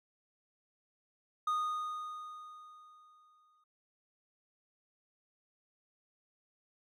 triangle tone with exponential decay, 1235 Hz, D#6, 13 cents flat, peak -27 dBFS, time 1.47-3.64 s, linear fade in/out 5 ms, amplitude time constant 470 ms, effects none

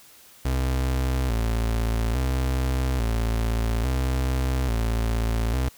35% pulse tone with vibrato, 60.4 Hz, B1, 38 cents flat, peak -20 dBFS, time 0.45-5.69 s, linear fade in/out 5 ms, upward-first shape square, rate 0.59 Hz, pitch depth 120 cents each way, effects white hiss -51 dBFS RMS until 5.77 s

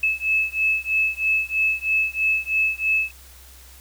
sine beating tone pair, 2600 / 2603.1 Hz, E7 / E7, -24 / -22 cents, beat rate 3.1 Hz, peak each -22 dBFS, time 0.03-3.11 s, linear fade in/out 5 ms, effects added 64 Hz sine -46 dBFS peak until 3.8 s + white hiss -48 dBFS RMS until 3.8 s

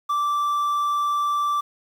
triangle tone with quantisation, 1169 Hz, D6, 8 cents flat, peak -18 dBFS, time 0.09-1.61 s, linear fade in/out 10 ms, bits 8, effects none

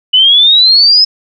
sine exponential sweep, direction up, 2960 to 5170 Hz, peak -3 dBFS, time 0.13-1.05 s, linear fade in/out 10 ms, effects none

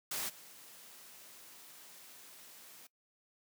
white noise with level steps, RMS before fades -38 / -55 dBFS, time 0.11-2.87 s, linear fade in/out 5 ms, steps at 0.28 s, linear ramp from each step 20 ms, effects noise-tail reverb RT60 0.1 s tail -21 dB re dry + high-pass 150 Hz 12 dB/octave

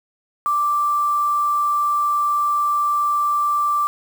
sine tone with quantisation, 1174.7 Hz, D6, in tune, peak -16 dBFS, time 0.46-3.87 s, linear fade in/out 0 ms, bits 6, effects none

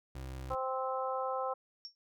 30% pulse tone, 65.41 Hz, C2, in tune, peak -38 dBFS, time 0.15-0.55 s, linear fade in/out 5 ms
harmonic tone, 261.3 Hz, C4, 2 cents flat, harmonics 2 / 3 / 4 / 5, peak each -36 / -38 / -39 / -40 dBFS, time 0.5-1.54 s, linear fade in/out 10 ms
sine tone with exponential decay, 5490 Hz, F8, 31 cents flat, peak -38 dBFS, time 1.85-1.95 s, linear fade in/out 0 ms, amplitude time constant 21 ms
effects none

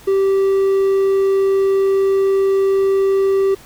triangle tone, 389.3 Hz, G4, 12 cents flat, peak -10 dBFS, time 0.07-3.55 s, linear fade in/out 10 ms, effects pink hiss -43 dBFS RMS until 3.65 s

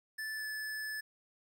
square tone with pitch glide, 1750 to 1733.9 Hz, A6 to A6, -10 to -26 cents, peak -38 dBFS, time 0.18-1.01 s, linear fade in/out 10 ms, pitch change -16 cents, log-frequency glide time 0.35-0.46 s, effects 12-bit

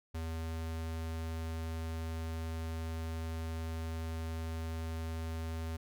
square tone, 81.3 Hz, E2, 23 cents flat, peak -37 dBFS, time 0.14-5.77 s, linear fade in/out 10 ms, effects none

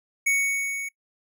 square tone with level ramp, 2226 Hz, C#7, 7 cents sharp, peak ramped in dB -19 to -31 dBFS, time 0.26-0.89 s, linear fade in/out 10 ms, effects noise-tail reverb RT60 0.1 s tail -23 dB re dry

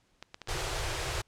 clicks, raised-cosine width 0.2 ms, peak -24 dBFS, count 5, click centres 0.226 / 0.344 / 0.417 / 0.474 / 0.606 s
pink band-stop noise, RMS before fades -33 dBFS, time 0.48-1.22 s, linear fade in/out 10 ms, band 150 to 320 Hz, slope 96 dB/octave
effects pink hiss -70 dBFS RMS until 1.27 s + low-pass 8000 Hz 12 dB/octave

